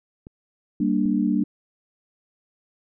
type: clicks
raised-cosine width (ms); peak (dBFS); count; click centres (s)
3; -27; 3; 0.269 / 0.804 / 1.056
type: chord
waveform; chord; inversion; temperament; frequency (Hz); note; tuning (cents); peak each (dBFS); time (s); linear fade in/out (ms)
sine; G minor; none; equal; 196 / 233.1 / 293.7; G3 / Bb3 / D4; 0 / 0 / 0; -23; 0.8-1.44; 5
effects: none